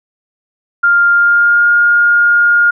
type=tone with pitch glide; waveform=sine; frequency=1400 to 1419.5 Hz; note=F6 to F6; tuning=+4 to +28 cents; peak=-6 dBFS; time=0.83-2.71 s; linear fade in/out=10 ms; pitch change=+24 cents; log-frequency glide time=1.12-1.69 s; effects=none